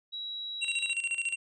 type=tone; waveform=sine; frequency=3880 Hz; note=B7; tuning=31 cents flat; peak=-35 dBFS; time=0.12-0.94 s; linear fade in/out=20 ms
type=tone with tremolo; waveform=square; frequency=2746 Hz; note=F7; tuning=30 cents flat; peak=-28 dBFS; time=0.61-1.36 s; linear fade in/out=20 ms; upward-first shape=square; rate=14 Hz; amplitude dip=70%
effects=resampled to 22050 Hz